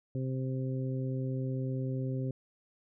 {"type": "harmonic tone", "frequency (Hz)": 130.81, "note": "C3", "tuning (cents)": 0, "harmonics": [1, 2, 3, 4], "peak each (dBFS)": [-32, -38, -42, -44], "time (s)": [0.15, 2.31], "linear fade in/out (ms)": 2, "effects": []}